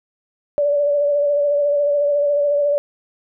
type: tone with vibrato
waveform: sine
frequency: 578 Hz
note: D5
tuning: 28 cents flat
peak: -14 dBFS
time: 0.58-2.78 s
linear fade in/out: 0 ms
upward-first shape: sine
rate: 14 Hz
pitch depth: 28 cents each way
effects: none